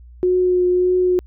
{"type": "tone with vibrato", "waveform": "sine", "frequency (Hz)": 362.4, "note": "F#4", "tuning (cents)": -36, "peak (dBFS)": -13, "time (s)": [0.23, 1.19], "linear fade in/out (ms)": 0, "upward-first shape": "triangle", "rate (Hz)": 1.7, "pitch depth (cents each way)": 17, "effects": ["added 60 Hz sine -39 dBFS peak until 1.26 s"]}